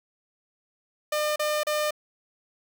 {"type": "tone bursts", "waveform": "sawtooth", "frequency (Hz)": 603, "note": "D5", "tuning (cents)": 46, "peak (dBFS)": -20, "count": 3, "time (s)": [1.12, 1.908], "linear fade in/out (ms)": 5, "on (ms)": 240, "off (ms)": 34, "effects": []}